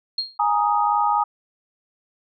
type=tone with exponential decay; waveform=sine; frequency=4240 Hz; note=C8; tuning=22 cents sharp; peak=-18 dBFS; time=0.18-0.38 s; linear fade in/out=5 ms; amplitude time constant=42 ms
type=chord; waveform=sine; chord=Ab suspended second; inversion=none; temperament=just; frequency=830.6 / 934.4 / 1245.9 Hz; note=Ab5 / Bb5 / Eb6; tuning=0 / +4 / +2 cents; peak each=-20 / -22 / -22 dBFS; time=0.39-1.24 s; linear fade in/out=10 ms
effects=none